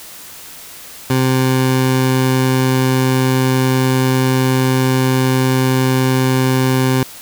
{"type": "tone", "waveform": "20% pulse", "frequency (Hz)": 130.1, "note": "C3", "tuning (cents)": -9, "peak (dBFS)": -7, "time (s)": [1.1, 7.03], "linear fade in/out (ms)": 2, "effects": ["white hiss -35 dBFS RMS until 7.21 s"]}